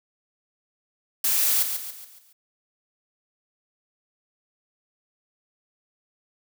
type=noise with echo; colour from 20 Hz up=blue; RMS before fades=-22 dBFS; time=1.24-1.63 s; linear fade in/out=5 ms; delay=140 ms; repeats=5; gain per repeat=-7 dB; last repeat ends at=2.33 s; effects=none